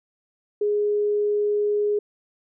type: tone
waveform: sine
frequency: 415.2 Hz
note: G#4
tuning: in tune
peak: -19 dBFS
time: 0.61-1.99 s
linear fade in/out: 5 ms
effects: none